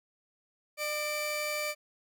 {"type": "tone pair together", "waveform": "sawtooth", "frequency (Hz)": [601, 2332], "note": ["D5", "D7"], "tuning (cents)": [40, -13], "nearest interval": "octave + major seventh", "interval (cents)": 2347, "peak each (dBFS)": [-30, -31], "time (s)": [0.77, 1.75], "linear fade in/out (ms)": 50, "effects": []}